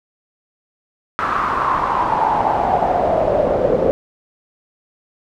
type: noise with band-pass filter sweep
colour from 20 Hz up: brown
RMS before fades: -17 dBFS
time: 1.19-3.91 s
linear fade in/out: 0 ms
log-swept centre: 1300 to 500 Hz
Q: 6.1
effects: none